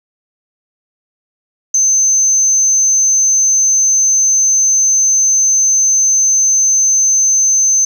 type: tone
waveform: sine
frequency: 6200 Hz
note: G8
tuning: 20 cents flat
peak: -7 dBFS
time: 1.74-7.85 s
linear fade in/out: 5 ms
effects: tanh soft clip ceiling -4 dBFS + 8-bit